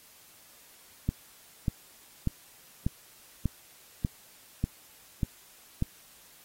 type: click train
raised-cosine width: 5 ms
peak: -14 dBFS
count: 9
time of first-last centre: 1.09-5.824 s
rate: 1.69 Hz
effects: white hiss -56 dBFS RMS until 6.44 s + AAC 48 kbps